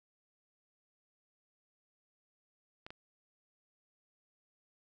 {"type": "clicks", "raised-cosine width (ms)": 0.3, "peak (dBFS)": -30, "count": 2, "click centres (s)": [2.865, 2.905], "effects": []}